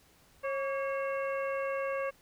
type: harmonic tone with a mistuned harmonic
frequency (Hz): 544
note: C#5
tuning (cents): -33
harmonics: 1 / 2 / 3 / 4 / 5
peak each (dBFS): -32 / -38 / -42 / -44 / -46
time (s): 0.43-2.11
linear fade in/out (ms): 20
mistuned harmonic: 2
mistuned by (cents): +72
effects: pink hiss -63 dBFS RMS until 2.21 s